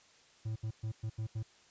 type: tone bursts at uneven times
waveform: triangle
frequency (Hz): 110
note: A2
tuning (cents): 0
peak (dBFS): -32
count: 6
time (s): 0.45-0.56 / 0.63-0.71 / 0.83-0.92 / 1.03-1.1 / 1.18-1.27 / 1.35-1.43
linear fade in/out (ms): 10
effects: white hiss -63 dBFS RMS until 1.7 s + resampled to 16000 Hz